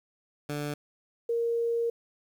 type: tone pair in turn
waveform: 15% pulse / sine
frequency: 146.83 / 466.2 Hz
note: D3 / A#4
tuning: 0 / 0 cents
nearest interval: octave + minor sixth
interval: 2000 cents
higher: second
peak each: -25 dBFS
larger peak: neither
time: 0.49-0.74 / 1.29-1.9 s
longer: second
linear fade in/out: 5 ms
effects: 10-bit